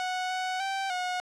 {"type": "tone with pitch steps", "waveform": "sawtooth", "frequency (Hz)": [737, 742, 778, 727], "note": ["F#5", "F#5", "G5", "F#5"], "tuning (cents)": [-7, 5, -13, -31], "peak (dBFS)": -25, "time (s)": [0, 1.2], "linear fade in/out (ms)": 0, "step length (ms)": 300, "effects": ["low-pass 6000 Hz 12 dB/octave"]}